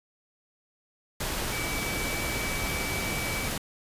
sine tone in noise, 2295 Hz, D7, 40 cents flat, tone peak -34 dBFS, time 1.52-3.48 s, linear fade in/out 5 ms, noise pink, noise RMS -31 dBFS, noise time 1.2-3.58 s, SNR -6 dB, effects resampled to 32000 Hz

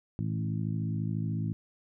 harmonic tone with a mistuned harmonic, 54.2 Hz, A1, 25 cents flat, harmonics 2 / 3 / 4 / 5 / 6, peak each -32 / -33 / -37 / -42 / -45 dBFS, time 0.19-1.53 s, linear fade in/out 0 ms, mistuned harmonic 2, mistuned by +34 cents, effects none

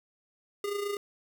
square tone with amplitude modulation, 406.8 Hz, G#4, 36 cents flat, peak -29 dBFS, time 0.64-0.97 s, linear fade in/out 2 ms, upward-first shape sine, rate 27.6 Hz, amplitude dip 55%, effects 11-bit

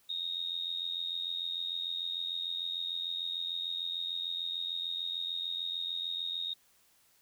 sine tone with amplitude modulation, 3729 Hz, A#7, in tune, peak -30 dBFS, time 0.09-6.54 s, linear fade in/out 10 ms, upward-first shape sine, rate 86.7 Hz, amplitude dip 75%, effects white hiss -67 dBFS RMS until 7.21 s

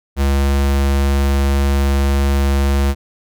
square tone, 69.3 Hz, C#2, in tune, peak -13 dBFS, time 0.16-2.95 s, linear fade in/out 50 ms, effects none

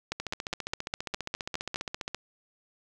two click trains, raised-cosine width 0.2 ms, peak -13 / -16 dBFS, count 9 / 30, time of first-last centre 0.12-1.759 / 0.2-2.146 s, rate 4.88 / 14.9 Hz, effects none

